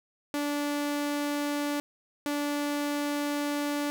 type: tone pair in turn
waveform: sawtooth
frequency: 290.6 / 290.6 Hz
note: D4 / D4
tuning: -18 / -18 cents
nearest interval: unison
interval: 0 cents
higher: neither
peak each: -24 dBFS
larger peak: neither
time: 0.34-1.8 / 2.26-3.9 s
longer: second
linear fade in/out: 0 ms
effects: none